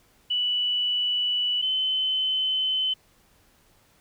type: tone pair in turn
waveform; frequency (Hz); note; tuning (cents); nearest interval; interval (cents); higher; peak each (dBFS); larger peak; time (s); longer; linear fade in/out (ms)
sine; 2960 / 3050; F#7 / G7; 0 / -48; minor second; 52; second; -22; neither; 0.3-1.62 / 1.62-2.94; neither; 10
effects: pink hiss -61 dBFS RMS until 4 s